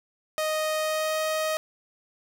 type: tone with pitch glide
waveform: sawtooth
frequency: 622.3 to 627 Hz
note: D#5 to D#5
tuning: 0 to +13 cents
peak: -21 dBFS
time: 0.38-1.57 s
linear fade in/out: 0 ms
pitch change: +13 cents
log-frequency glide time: 0.78-1.21 s
effects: 10-bit